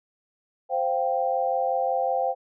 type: chord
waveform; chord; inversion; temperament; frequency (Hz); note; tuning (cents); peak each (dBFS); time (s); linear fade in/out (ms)
sine; C suspended fourth; none; equal; 523.3 / 698.5 / 784; C5 / F5 / G5; 0 / 0 / 0; -26 / -27 / -26; 0.69-2.35; 50
effects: none